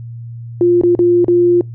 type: tone with dropouts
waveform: sine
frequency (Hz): 350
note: F4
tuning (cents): +4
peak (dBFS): -7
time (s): 0.61-1.61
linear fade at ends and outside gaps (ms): 1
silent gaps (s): 0.813-0.835 / 0.951-0.991 / 1.245-1.282
effects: noise-tail reverb RT60 0.2 s tail -24 dB re dry + added 117 Hz sine -26 dBFS peak until 1.74 s